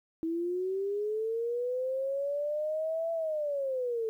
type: linear two-way sweep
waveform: sine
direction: up then down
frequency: 322.1 to 668 to 437.3 Hz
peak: -29 dBFS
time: 0.23-4.09 s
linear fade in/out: 0 ms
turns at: 3.12 s
effects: 11-bit